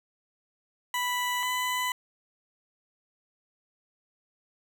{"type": "tone pair in turn", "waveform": "20% pulse", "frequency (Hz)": [987.8, 1000.4], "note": ["B5", "B5"], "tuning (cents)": [0, 22], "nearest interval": "unison", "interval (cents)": 22, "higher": "second", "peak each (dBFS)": -22, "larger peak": "neither", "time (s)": [[0.94, 1.43], [1.43, 1.92]], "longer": "neither", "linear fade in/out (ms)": 2, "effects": []}